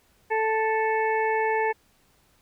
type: harmonic tone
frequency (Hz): 440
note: A4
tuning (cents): 0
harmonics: 1 / 2 / 4 / 5 / 6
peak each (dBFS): -25 / -25 / -30 / -33 / -42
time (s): 0.3-1.73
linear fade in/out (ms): 20
effects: pink hiss -63 dBFS RMS until 2.41 s